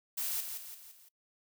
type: noise with echo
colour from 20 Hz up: blue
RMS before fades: -35 dBFS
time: 0.17-0.41 s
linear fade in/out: 10 ms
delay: 170 ms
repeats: 4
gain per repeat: -6 dB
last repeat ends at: 1.09 s
effects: noise-tail reverb RT60 0.1 s tail -23 dB re dry